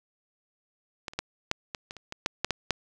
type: clicks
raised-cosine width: 0.2 ms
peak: -16 / -27 / -11 / -8 / -16 / -21 / -27 / -19 / -8 / -8 / -9 / -7 dBFS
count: 12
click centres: 1.082 / 1.135 / 1.19 / 1.514 / 1.748 / 1.909 / 1.967 / 2.124 / 2.261 / 2.446 / 2.507 / 2.707 s
effects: none